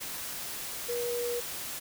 sine tone in noise, 480 Hz, B4, 49 cents flat, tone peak -30 dBFS, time 0.88-1.41 s, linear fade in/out 20 ms, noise white, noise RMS -38 dBFS, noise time 0-1.8 s, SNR +5 dB, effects none

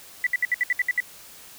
sine tone bursts, 1975.5 Hz, B6, in tune, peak -18 dBFS, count 9, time 0.24-1.003 s, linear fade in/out 2 ms, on 27 ms, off 65 ms, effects white hiss -46 dBFS RMS until 1.58 s

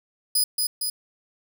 15% pulse tone with echo, 4978 Hz, D#8, in tune, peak -12 dBFS, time 0.35-0.44 s, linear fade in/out 5 ms, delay 230 ms, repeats 2, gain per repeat -3 dB, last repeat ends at 0.9 s, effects none

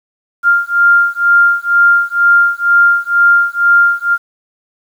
sine beating tone pair, 1396.9 / 1399 Hz, F6 / F6, 0 / +3 cents, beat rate 2.1 Hz, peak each -10 dBFS, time 0.43-4.18 s, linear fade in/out 50 ms, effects 7-bit

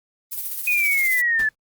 violet noise with tremolo, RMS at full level -26 dBFS, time 0.31-1.22 s, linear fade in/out 20 ms, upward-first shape sine, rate 15 Hz, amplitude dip 50%
sine exponential sweep, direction down, 2508 to 1717 Hz, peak -17 dBFS, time 0.67-1.49 s, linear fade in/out 5 ms
pink noise with exponential decay, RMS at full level -32 dBFS, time 1.39-1.55 s, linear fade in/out 5 ms, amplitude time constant 34 ms
effects Opus 32 kbps

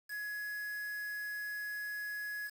triangle tone with quantisation, 1681 Hz, G#6, 20 cents sharp, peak -36 dBFS, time 0.08-2.51 s, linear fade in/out 50 ms, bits 8, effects none

